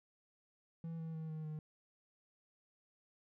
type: tone with pitch steps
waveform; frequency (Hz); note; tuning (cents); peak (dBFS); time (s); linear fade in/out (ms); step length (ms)
triangle; 164.81 / 162.07 / 159.38 / 156.73 / 154.13; E3 / E3 / D#3 / D#3 / D#3; 0 / -29 / +42 / +13 / -16; -39; 0.84-1.59; 2; 150
effects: none